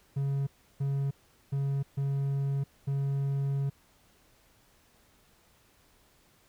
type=tone bursts at uneven times; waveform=triangle; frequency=138.59 Hz; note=C#3; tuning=in tune; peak=-25 dBFS; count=5; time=0.16-0.47 / 0.8-1.11 / 1.52-1.83 / 1.97-2.64 / 2.87-3.7 s; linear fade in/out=10 ms; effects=pink hiss -64 dBFS RMS until 6.48 s